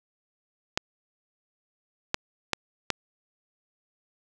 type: clicks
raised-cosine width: 0.2 ms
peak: -6 dBFS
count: 4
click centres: 0.775 / 2.144 / 2.533 / 2.903 s
effects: none